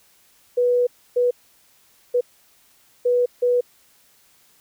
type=tone bursts at uneven times; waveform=sine; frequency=490 Hz; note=B4; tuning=14 cents flat; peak=-15 dBFS; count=5; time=0.57-0.87 / 1.16-1.31 / 2.14-2.21 / 3.05-3.26 / 3.42-3.61 s; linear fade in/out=10 ms; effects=white hiss -57 dBFS RMS until 4.6 s